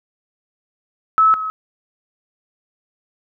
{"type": "tone pair in turn", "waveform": "sine", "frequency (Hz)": [1300, 1283.6], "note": ["E6", "E6"], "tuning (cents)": [-24, -46], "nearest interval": "unison", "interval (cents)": 22, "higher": "first", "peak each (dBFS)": [-9, -21], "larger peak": "first", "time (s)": [[1.18, 1.34], [1.34, 1.5]], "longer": "neither", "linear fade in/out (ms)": 0, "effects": []}